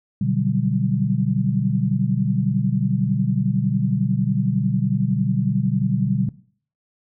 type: chord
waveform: sine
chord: G major seventh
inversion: first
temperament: equal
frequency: 123.47 / 146.83 / 185 / 196 Hz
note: B2 / D3 / F#3 / G3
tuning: 0 / 0 / 0 / 0 cents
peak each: -23 dBFS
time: 0.21-6.29 s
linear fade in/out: 5 ms
effects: noise-tail reverb RT60 0.5 s tail -19 dB re dry